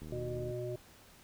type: click train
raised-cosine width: 3 ms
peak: -35 dBFS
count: 39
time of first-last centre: 0.02-0.511 s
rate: 77.4 Hz
type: harmonic tone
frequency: 122.3 Hz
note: B2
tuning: 16 cents flat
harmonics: 1 / 3 / 5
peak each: -40 / -39 / -42 dBFS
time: 0.12-0.76 s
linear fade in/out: 5 ms
effects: pink hiss -59 dBFS RMS until 1.23 s